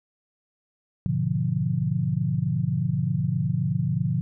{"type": "chord", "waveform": "sine", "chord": "G# diminished seventh", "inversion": "none", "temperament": "equal", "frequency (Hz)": [103.83, 123.47, 146.83, 174.61], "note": ["G#2", "B2", "D3", "F3"], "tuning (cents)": [0, 0, 0, 0], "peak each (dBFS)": [-31, -27, -26, -27], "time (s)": [1.06, 4.21], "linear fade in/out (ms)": 0, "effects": []}